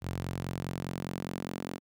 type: tone with high-pass filter sweep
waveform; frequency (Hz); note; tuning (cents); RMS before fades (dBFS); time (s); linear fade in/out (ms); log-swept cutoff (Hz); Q
sawtooth; 44.9; F1; +49; -37; 0.01-1.8; 50; 100 to 240; 1.7
effects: none